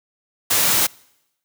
white noise, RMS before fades -17 dBFS, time 0.5-0.87 s, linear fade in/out 10 ms, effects noise-tail reverb RT60 0.9 s tail -26 dB re dry + high-pass 100 Hz 12 dB/octave

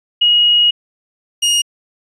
sine / sawtooth tone pair in turn, 2890 / 2863 Hz, F#7 / F7, -41 / +42 cents, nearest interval unison, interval 17 cents, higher first, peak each -8 dBFS, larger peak neither, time 0.21-0.71 / 1.42-1.62 s, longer first, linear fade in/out 10 ms, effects resampled to 24000 Hz

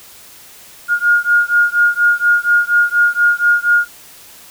sine beating tone pair, 1423 / 1427.2 Hz, F6 / F6, +32 / +37 cents, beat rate 4.2 Hz, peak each -13 dBFS, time 0.88-3.88 s, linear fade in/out 50 ms, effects white hiss -40 dBFS RMS until 4.5 s

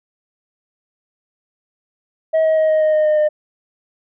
sine tone with pitch steps, 639 / 634.2 / 629.5 / 624.8 / 620.1 / 615.5 / 610.8 / 606.3 Hz, D#5 / D#5 / D#5 / D#5 / D#5 / D#5 / D#5 / D#5, +46 / +33 / +20 / +7 / -6 / -19 / -32 / -45 cents, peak -9 dBFS, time 2.33-3.29 s, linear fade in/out 20 ms, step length 120 ms, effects tanh soft clip ceiling -11 dBFS

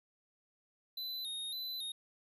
square tone with vibrato, 3864 Hz, B7, 39 cents flat, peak -39 dBFS, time 0.97-1.92 s, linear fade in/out 5 ms, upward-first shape square, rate 1.8 Hz, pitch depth 65 cents each way, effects none

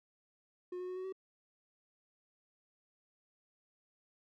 triangle tone with pitch steps, 360.2 / 364.2 / 367 / 372.3 / 380.2 Hz, F#4 / F#4 / F#4 / F#4 / F#4, -46 / -27 / -14 / +11 / +47 cents, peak -37 dBFS, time 0.72-1.125 s, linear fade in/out 5 ms, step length 81 ms, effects none

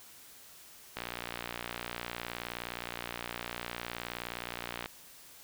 click train, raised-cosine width 0.3 ms, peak -20 dBFS, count 232, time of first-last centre 0.97-4.859 s, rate 59.4 Hz, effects white hiss -54 dBFS RMS until 5.43 s

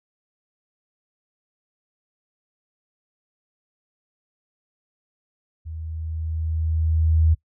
sine tone with level ramp, 80 Hz, D#2, 49 cents sharp, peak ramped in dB -31 to -13 dBFS, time 5.65-7.35 s, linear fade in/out 20 ms, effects noise-tail reverb RT60 0.1 s tail -20 dB re dry

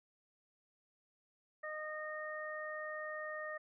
harmonic tone, 615 Hz, D#5, 20 cents flat, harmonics 1 / 2 / 3, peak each -44 / -47 / -44 dBFS, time 1.63-3.58 s, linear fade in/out 10 ms, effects none

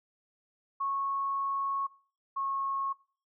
sine tone pair in turn, 1100 / 1092.4 Hz, C#6 / C#6, -14 / -26 cents, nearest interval unison, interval 12 cents, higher first, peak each -29 / -30 dBFS, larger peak first, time 0.8-1.87 / 2.36-2.93 s, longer first, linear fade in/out 10 ms, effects noise-tail reverb RT60 0.4 s tail -20 dB re dry

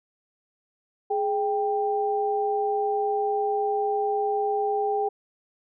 sine tone pair together, 418.2 / 789 Hz, G#4 / G5, +12 / +11 cents, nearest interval major seventh, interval 1099 cents, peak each -25 / -25 dBFS, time 1.1-5.09 s, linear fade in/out 10 ms, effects none

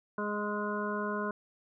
harmonic tone with a mistuned harmonic, 207.7 Hz, G#3, in tune, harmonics 1 / 2 / 3 / 5 / 6 / 7, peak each -36 / -37 / -40 / -37 / -44 / -39 dBFS, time 0.18-1.31 s, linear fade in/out 2 ms, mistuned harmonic 6, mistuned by +20 cents, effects none

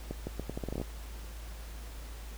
accelerating click train, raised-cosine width 2 ms, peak -22 dBFS, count 12, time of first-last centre 0.11-0.815 s, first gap 160 ms, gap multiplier 0.79, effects added 54 Hz sine -41 dBFS peak until 2.37 s + pink hiss -51 dBFS RMS until 2.37 s

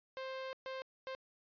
sawtooth tone bursts at uneven times, 526 Hz, C5, 9 cents sharp, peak -37 dBFS, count 3, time 0.17-0.53 / 0.66-0.82 / 1.07-1.15 s, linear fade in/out 0 ms, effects resampled to 11025 Hz

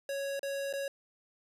square tone with dropouts, 554.4 Hz, C#5, in tune, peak -34 dBFS, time 0.09-0.88 s, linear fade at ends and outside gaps 2 ms, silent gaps 0.394-0.43 / 0.728-0.736 s, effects resampled to 32000 Hz + 12-bit

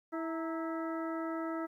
harmonic tone with a mistuned harmonic, 326.6 Hz, E4, 16 cents flat, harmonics 1 / 2 / 3 / 4 / 5 / 6, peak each -36 / -41 / -47 / -42 / -52 / -51 dBFS, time 0.12-1.67 s, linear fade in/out 20 ms, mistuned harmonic 3, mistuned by -89 cents, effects 12-bit

